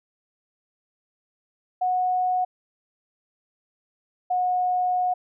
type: tone pair in turn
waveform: sine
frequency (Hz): 733 / 727.5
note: F#5 / F#5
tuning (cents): -16 / -29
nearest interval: unison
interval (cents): 13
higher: first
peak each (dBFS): -20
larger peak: neither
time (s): 1.81-2.45 / 4.3-5.14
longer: second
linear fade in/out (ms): 10
effects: none